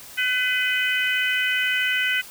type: harmonic tone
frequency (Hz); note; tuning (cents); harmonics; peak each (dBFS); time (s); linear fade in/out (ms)
503; B4; +32; 3 / 4 / 5 / 6; -24 / -25 / -26 / -27; 0.17-2.22; 20
effects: white hiss -42 dBFS RMS until 2.3 s